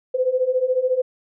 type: beating tone pair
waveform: sine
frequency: 501 / 515 Hz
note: B4 / C5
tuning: +25 / -28 cents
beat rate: 14 Hz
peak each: -22 / -19 dBFS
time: 0.14-1.02 s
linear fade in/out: 10 ms
effects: none